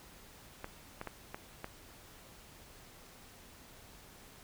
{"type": "clicks", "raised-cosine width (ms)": 0.5, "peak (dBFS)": -25, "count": 5, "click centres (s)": [0.644, 1.014, 1.073, 1.345, 1.644], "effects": ["pink hiss -56 dBFS RMS until 4.43 s"]}